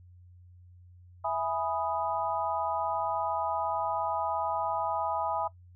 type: chord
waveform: sine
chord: E major seventh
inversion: none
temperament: equal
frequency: 659.3 / 830.6 / 987.8 / 1244.5 Hz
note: E5 / G#5 / B5 / D#6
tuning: 0 / 0 / 0 / 0 cents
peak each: -33 / -32 / -34 / -36 dBFS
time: 1.24-5.48 s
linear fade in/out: 10 ms
effects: noise-tail reverb RT60 0.1 s tail -18 dB re dry + added 89 Hz sine -51 dBFS peak until 5.75 s